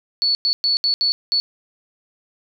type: tone bursts at uneven times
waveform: sine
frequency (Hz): 4435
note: C#8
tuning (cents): 0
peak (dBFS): -15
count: 6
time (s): 0.22-0.35 / 0.45-0.53 / 0.64-0.77 / 0.84-0.94 / 1.01-1.12 / 1.32-1.4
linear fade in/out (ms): 0
effects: none